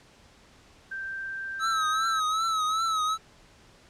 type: tone with pitch glide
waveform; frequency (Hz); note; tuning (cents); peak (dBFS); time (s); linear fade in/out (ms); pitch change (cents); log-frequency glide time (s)
sine; 1568 to 1577.1; G6 to G6; 0 to +10; -32; 0.91-2.2; 10; +10; 1.01-2.02
type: tone with vibrato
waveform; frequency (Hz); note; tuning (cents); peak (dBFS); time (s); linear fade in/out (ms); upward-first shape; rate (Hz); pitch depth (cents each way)
square; 1294; E6; -32; -25; 1.59-3.18; 50; triangle; 2.6; 74
effects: pink hiss -56 dBFS RMS until 3.89 s + low-pass 7000 Hz 12 dB/octave